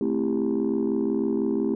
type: chord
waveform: sine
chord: A minor seventh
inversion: none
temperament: just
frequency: 220 / 264 / 330 / 396 Hz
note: A3 / C4 / E4 / G4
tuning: 0 / +16 / +2 / +18 cents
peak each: -26 dBFS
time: 0.01-1.75 s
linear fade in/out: 2 ms
effects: tanh soft clip ceiling -16 dBFS